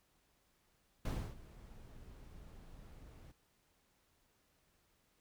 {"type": "noise with ADSR envelope", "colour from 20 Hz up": "brown", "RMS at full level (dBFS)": -35, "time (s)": [1.05, 3.32], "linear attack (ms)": 5, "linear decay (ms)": 290, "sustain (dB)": -20, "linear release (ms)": 10, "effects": ["pink hiss -75 dBFS RMS until 5.2 s"]}